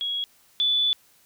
sine tone pair in turn, 3323 / 3473 Hz, G#7 / A7, 0 / -23 cents, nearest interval minor second, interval 77 cents, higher second, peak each -25 / -19 dBFS, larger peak second, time 0.01-0.24 / 0.6-0.93 s, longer second, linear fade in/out 0 ms, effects white hiss -59 dBFS RMS until 1.25 s

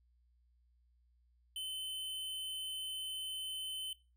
square tone, 3053 Hz, G7, 46 cents flat, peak -40 dBFS, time 1.56-3.93 s, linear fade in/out 2 ms, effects noise-tail reverb RT60 0.3 s tail -19 dB re dry + added 60 Hz sine -68 dBFS peak until 4.16 s

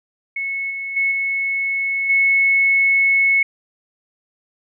sine tone with level steps, 2197 Hz, C#7, 16 cents flat, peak -21 / -24 / -15 / -18 / -12 dBFS, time 0.36-3.43 s, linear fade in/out 5 ms, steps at 0.7 / 0.96 / 1.11 / 2.09 s, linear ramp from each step 10 ms, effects none

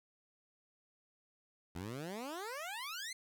15% pulse exponential sweep, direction up, 81.1 to 2134 Hz, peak -35 dBFS, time 1.75-3.13 s, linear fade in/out 5 ms, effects none

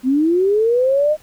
sine linear sweep, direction up, 246.9 to 622.3 Hz, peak -12 dBFS, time 0.03-1.17 s, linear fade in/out 50 ms, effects pink hiss -49 dBFS RMS until 1.22 s

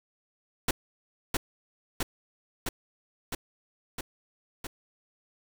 pink noise with echo, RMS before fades -25 dBFS, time 0.68-0.71 s, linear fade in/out 5 ms, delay 660 ms, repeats 6, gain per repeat -2 dB, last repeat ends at 4.67 s, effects none

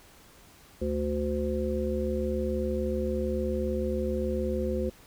harmonic tone, 73.42 Hz, D2, in tune, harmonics 1 / 3 / 5 / 7, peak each -32 / -32 / -32 / -32 dBFS, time 0.81-4.9 s, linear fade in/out 10 ms, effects pink hiss -55 dBFS RMS until 5.06 s

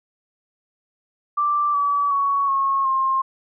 sine tone with pitch steps, 1174.7 / 1145.9 / 1117.8 / 1090.4 / 1063.6 Hz, D6 / D6 / C#6 / C#6 / C6, 0 / -43 / +14 / -29 / +28 cents, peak -17 dBFS, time 1.37-3.22 s, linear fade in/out 10 ms, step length 370 ms, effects none

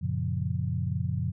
sine chord, Gb major seventh, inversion none, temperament equal, 92.5 / 116.54 / 138.59 / 174.61 Hz, Gb2 / Bb2 / Db3 / F3, 0 / 0 / 0 / 0 cents, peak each -31 / -32 / -32 / -34 dBFS, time 0.01-1.32 s, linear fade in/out 20 ms, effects none

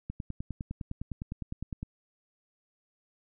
click train, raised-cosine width 5 ms, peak -23 dBFS, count 18, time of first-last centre 0.1-1.829 s, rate 9.83 Hz, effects none

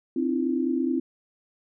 sine tone cluster, 262.1 / 307.2 / 336.5 Hz, C4 / D#4 / E4, +3 / -22 / +36 cents, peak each -25 / -30 / -27 dBFS, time 0.16-1 s, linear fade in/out 5 ms, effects none

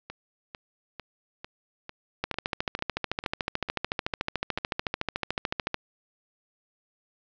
two click trains, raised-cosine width 0.3 ms, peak -22 / -11 dBFS, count 11 / 49, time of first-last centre 0.1-4.584 / 2.24-5.744 s, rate 2.23 / 13.7 Hz, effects resampled to 16000 Hz + 8-bit

